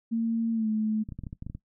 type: tone with pitch glide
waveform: sine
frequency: 228.1 to 216.4 Hz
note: A#3 to A3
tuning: -37 to -29 cents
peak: -24 dBFS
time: 0.11-1.04 s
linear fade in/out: 20 ms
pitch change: -92 cents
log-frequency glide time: 0.53-0.68 s
type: clicks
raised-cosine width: 5 ms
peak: -25 dBFS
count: 10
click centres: 1.089 / 1.122 / 1.19 / 1.237 / 1.268 / 1.329 / 1.424 / 1.466 / 1.499 / 1.55 s
effects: noise-tail reverb RT60 0.1 s tail -18 dB re dry